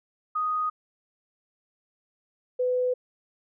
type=tone pair in turn; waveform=sine; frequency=1244.5 / 501.1 Hz; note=D#6 / B4; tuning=0 / +25 cents; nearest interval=octave + major third; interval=1575 cents; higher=first; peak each=-24 / -22 dBFS; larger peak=second; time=0.35-0.7 / 2.59-2.94 s; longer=neither; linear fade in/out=10 ms; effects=none